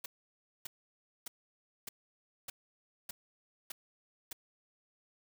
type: noise bursts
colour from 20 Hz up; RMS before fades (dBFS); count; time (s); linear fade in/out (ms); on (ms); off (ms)
white; -42; 8; 0.04-4.33; 5; 20; 590
effects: none